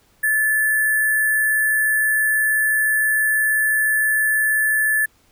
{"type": "tone with sample-and-hold", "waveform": "sine", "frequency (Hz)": 1737, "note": "A6", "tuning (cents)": -23, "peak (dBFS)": -15, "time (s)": [0.23, 5.06], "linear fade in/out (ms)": 10, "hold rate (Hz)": 11025, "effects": ["pink hiss -58 dBFS RMS until 5.31 s"]}